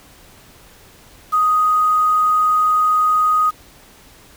sine tone with quantisation, 1248 Hz, D#6, 5 cents sharp, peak -12 dBFS, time 1.32-3.51 s, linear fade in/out 20 ms, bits 6, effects pink hiss -46 dBFS RMS until 4.36 s

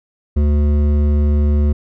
sine tone with hard clipping, 73.42 Hz, D2, in tune, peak -13 dBFS, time 0.36-1.73 s, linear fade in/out 10 ms, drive 11 dB, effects none

